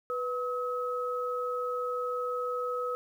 sine tone pair together, 493.9 / 1280.3 Hz, B4 / D#6, 0 / +49 cents, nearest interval octave + major third, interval 1649 cents, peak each -32 / -33 dBFS, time 0.1-2.95 s, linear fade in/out 0 ms, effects 10-bit

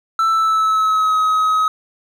triangle tone with pitch glide, 1327 to 1270 Hz, E6 to D#6, +11 to +35 cents, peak -11 dBFS, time 0.19-1.68 s, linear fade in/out 2 ms, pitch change -76 cents, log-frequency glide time 0.29-1.16 s, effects none

